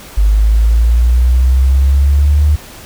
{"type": "linear sweep", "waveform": "sine", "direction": "up", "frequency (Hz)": [50.3, 75.3], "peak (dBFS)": -6, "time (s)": [0.17, 2.56], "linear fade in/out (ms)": 10, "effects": ["pink hiss -34 dBFS RMS until 2.85 s"]}